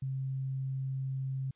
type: tone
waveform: sine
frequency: 133.3 Hz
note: C3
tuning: 33 cents sharp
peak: -32 dBFS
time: 0.02-1.51 s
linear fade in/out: 5 ms
effects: white hiss -75 dBFS RMS until 1.55 s + resampled to 8000 Hz